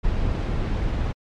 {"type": "noise", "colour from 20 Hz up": "brown", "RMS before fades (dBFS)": -23, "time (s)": [0.03, 1.13], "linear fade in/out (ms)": 20, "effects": ["low-pass 4000 Hz 12 dB/octave", "MP3 64 kbps"]}